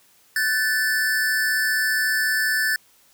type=tone pair together; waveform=square; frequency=1517.3 / 1752 Hz; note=F#6 / A6; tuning=+43 / -8 cents; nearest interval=major second; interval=249 cents; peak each=-26 / -21 dBFS; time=0.36-2.76 s; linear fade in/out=2 ms; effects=white hiss -57 dBFS RMS until 3.13 s